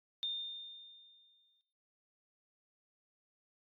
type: tone with exponential decay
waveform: sine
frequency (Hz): 3626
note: A#7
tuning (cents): -49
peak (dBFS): -33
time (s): 0.23-1.61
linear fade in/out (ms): 0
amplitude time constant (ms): 300
effects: noise-tail reverb RT60 0.8 s tail -17 dB re dry + AAC 64 kbps